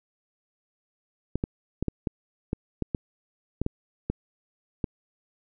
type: clicks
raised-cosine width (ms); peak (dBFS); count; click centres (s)
3; -13; 12; 1.356 / 1.439 / 1.826 / 1.883 / 2.072 / 2.531 / 2.823 / 2.948 / 3.616 / 3.664 / 4.1 / 4.842
effects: none